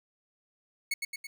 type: tone with echo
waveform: sawtooth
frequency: 2205 Hz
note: C#7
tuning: 10 cents flat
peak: -24 dBFS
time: 0.91-0.94 s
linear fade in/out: 5 ms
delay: 110 ms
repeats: 3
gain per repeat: -4 dB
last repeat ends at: 1.27 s
effects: none